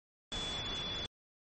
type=tone in noise; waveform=sine; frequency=3438 Hz; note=A7; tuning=41 cents flat; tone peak=-38 dBFS; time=0.32-1.06 s; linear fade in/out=0 ms; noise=pink; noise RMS=-42 dBFS; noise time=0.32-1.06 s; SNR=+1 dB; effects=MP3 32 kbps